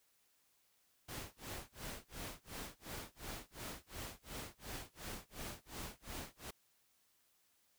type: noise with tremolo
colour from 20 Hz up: pink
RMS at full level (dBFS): -45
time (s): 1.08-6.51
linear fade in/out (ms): 10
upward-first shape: sine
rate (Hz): 2.8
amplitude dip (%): 100
effects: white hiss -75 dBFS RMS until 7.78 s